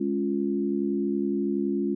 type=chord; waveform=sine; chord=Db major; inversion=second; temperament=equal; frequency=207.7 / 277.2 / 349.2 Hz; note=Ab3 / Db4 / F4; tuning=0 / 0 / 0 cents; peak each=-28 dBFS; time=0-1.95 s; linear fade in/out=10 ms; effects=none